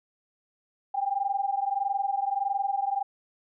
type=tone pair together; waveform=sine; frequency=784 / 805.6 Hz; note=G5 / G5; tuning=0 / +47 cents; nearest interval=unison; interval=47 cents; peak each=-28 / -28 dBFS; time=0.94-3.03 s; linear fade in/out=10 ms; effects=none